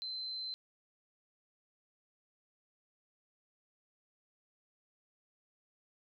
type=tone; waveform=sine; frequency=4081 Hz; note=C8; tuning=44 cents flat; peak=-38 dBFS; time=0.02-0.54 s; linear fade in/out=0 ms; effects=none